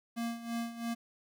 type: tone with tremolo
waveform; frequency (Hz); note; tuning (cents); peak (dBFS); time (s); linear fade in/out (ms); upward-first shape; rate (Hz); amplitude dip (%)
square; 232.8; A#3; -2; -33; 0.16-0.95; 20; sine; 3; 75
effects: 11-bit